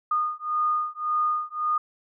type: beating tone pair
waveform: sine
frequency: 1225 / 1226.8 Hz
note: D#6 / D#6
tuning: -27 / -25 cents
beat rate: 1.8 Hz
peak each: -26 / -26 dBFS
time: 0.11-1.78 s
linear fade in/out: 5 ms
effects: none